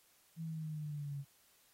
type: linear sweep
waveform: sine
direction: down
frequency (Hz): 164.81 to 138.59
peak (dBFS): -39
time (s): 0.36-1.25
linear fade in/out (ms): 50
effects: white hiss -69 dBFS RMS until 1.73 s + AAC 48 kbps